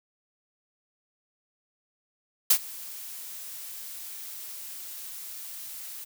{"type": "noise with ADSR envelope", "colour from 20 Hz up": "blue", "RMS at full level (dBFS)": -17, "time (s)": [2.5, 6.05], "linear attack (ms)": 7, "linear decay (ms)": 71, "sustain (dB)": -23, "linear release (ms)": 18, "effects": []}